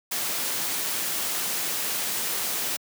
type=noise; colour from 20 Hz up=white; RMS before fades=-28 dBFS; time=0.11-2.77 s; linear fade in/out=10 ms; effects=high-pass 150 Hz 12 dB/octave